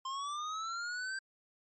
square linear sweep, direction up, 1046.5 to 1577 Hz, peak -37 dBFS, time 0.05-1.19 s, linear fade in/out 5 ms, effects MP3 32 kbps

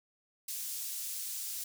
pink high-pass noise, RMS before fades -39 dBFS, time 0.48-1.64 s, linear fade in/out 5 ms, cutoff 6900 Hz, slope 12 dB/octave, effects none

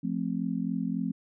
sine chord, F major, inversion none, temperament just, 174.61 / 218.3 / 261.9 Hz, F3 / A3 / C4, 0 / -13 / +2 cents, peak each -32 dBFS, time 0.03-1.12 s, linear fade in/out 10 ms, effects none

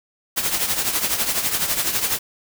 white noise with tremolo, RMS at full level -19 dBFS, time 0.36-2.19 s, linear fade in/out 20 ms, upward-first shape triangle, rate 12 Hz, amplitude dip 70%, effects none

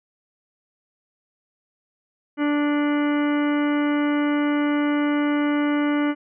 harmonic tone, 292.9 Hz, D4, 5 cents flat, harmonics 1 / 2 / 3 / 4 / 5 / 6 / 7 / 8 / 10, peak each -19 / -30 / -34 / -33 / -33 / -40 / -35 / -41 / -41 dBFS, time 2.37-6.15 s, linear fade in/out 50 ms, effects none

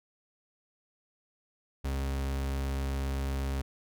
40% pulse tone, 67.9 Hz, C#2, 35 cents flat, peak -29 dBFS, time 1.84-3.62 s, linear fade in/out 10 ms, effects none

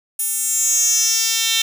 10% pulse tone with high-pass filter sweep, 450 Hz, A4, 39 cents sharp, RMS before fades -18 dBFS, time 0.19-1.62 s, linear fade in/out 5 ms, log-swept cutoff 10000 to 3800 Hz, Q 4.6, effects none

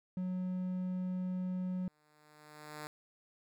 triangle tone, 183.4 Hz, F#3, 15 cents flat, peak -32 dBFS, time 0.17-1.88 s, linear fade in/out 2 ms
5% pulse tone with exponential growth, 151 Hz, D3, 48 cents sharp, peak -30 dBFS, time 1.67-2.87 s, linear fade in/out 0 ms, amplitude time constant 260 ms
effects none

